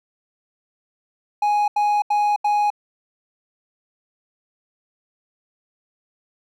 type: tone bursts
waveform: triangle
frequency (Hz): 830.6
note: G#5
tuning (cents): 0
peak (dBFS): -14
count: 4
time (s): 1.42-2.703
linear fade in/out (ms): 5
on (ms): 260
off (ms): 81
effects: none